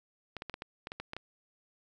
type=clicks; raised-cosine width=0.3 ms; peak=-23 dBFS; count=10; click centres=0.367 / 0.421 / 0.497 / 0.541 / 0.621 / 0.871 / 0.919 / 1 / 1.134 / 1.166 s; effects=none